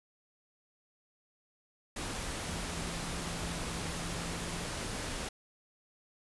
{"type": "tone in noise", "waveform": "sine", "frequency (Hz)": 170, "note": "F3", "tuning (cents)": -46, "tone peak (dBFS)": -43, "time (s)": [2.45, 4.68], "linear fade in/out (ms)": 5, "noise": "pink", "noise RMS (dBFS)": -38, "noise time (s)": [1.96, 5.29], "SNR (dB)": -8, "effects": ["resampled to 24000 Hz"]}